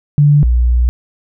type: tone pair in turn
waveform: sine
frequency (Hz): 146 / 60.33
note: D3 / B1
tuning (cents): -10 / -40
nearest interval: octave + minor third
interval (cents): 1530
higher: first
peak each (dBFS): -5 / -8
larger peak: first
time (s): 0.18-0.43 / 0.43-0.89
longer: second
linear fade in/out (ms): 0
effects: none